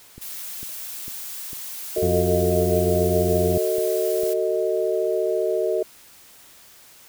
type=click train; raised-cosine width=3 ms; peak=-27 dBFS; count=10; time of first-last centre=0.18-4.234 s; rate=2.22 Hz
type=noise; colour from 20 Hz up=blue; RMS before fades=-34 dBFS; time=0.21-4.34 s; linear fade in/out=10 ms
type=chord; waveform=sine; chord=D# diminished; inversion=first; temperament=just; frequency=373.4 / 448 / 622.3 Hz; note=F#4 / A4 / D#5; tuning=+16 / +31 / 0 cents; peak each=-24 dBFS; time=1.96-5.83 s; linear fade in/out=5 ms
type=harmonic tone; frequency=88.2 Hz; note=F2; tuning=18 cents sharp; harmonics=1 / 2 / 3 / 4 / 5 / 7 / 8; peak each=-24 / -26 / -33 / -29 / -30 / -32 / -32 dBFS; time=2.02-3.58 s; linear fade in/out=5 ms
effects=white hiss -49 dBFS RMS until 7.08 s